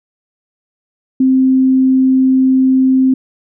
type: tone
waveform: sine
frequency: 261.6 Hz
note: C4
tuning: in tune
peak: -7 dBFS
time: 1.2-3.14 s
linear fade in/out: 5 ms
effects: none